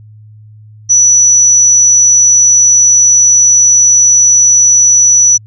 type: tone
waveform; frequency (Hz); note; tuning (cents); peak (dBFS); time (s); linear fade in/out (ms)
sine; 5920; F#8; 0; -3; 0.89-5.38; 20
effects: added 107 Hz sine -33 dBFS peak until 5.46 s